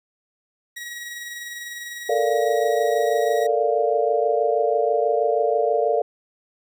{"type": "tone with tremolo", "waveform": "sawtooth", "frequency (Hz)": 1908, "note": "A#6", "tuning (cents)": 40, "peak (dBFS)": -27, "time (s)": [0.76, 3.47], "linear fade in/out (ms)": 10, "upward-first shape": "sine", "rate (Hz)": 20, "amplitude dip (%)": 35}
{"type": "chord", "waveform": "sine", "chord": "Bb major seventh", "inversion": "third", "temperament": "equal", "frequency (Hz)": [440, 466.2, 587.3, 698.5], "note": ["A4", "Bb4", "D5", "F5"], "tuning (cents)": [0, 0, 0, 0], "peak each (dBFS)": -23, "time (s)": [2.09, 6.02], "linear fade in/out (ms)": 5}
{"effects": []}